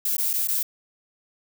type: noise with dropouts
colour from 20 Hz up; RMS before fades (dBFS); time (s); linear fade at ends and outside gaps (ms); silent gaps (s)
violet; -24; 0.05-0.63; 5; 0.168-0.181 / 0.332-0.336 / 0.474-0.484
effects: none